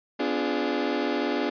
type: chord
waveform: 30% pulse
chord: B diminished seventh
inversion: none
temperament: equal with one note detuned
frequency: 253 / 293.7 / 349.2 / 415.3 Hz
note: B3 / D4 / F4 / Ab4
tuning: +42 / 0 / 0 / 0 cents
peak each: -28 / -26 / -29 / -28 dBFS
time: 0.19-1.5 s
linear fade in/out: 10 ms
effects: resampled to 11025 Hz